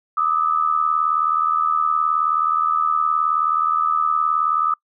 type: tone pair together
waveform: sine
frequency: 1200 / 1279.1 Hz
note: D6 / D#6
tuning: +37 / +47 cents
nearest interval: minor second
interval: 110 cents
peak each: -19 / -19 dBFS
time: 0.17-4.74 s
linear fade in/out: 5 ms
effects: noise-tail reverb RT60 0.1 s tail -26 dB re dry